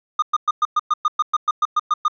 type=tone bursts; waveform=triangle; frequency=1220 Hz; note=D#6; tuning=34 cents flat; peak=-12 dBFS; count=14; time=0.19-2.082 s; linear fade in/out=5 ms; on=33 ms; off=110 ms; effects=resampled to 16000 Hz